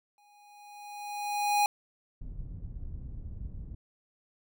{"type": "tone with exponential growth", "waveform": "square", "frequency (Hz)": 824, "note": "G#5", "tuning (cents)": -14, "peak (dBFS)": -22, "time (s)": [0.18, 1.66], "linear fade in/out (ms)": 1, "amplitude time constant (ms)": 320}
{"type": "low-pass noise", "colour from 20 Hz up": "pink", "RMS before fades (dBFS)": -40, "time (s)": [2.21, 3.75], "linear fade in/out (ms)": 5, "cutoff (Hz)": 120, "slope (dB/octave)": 12}
{"effects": []}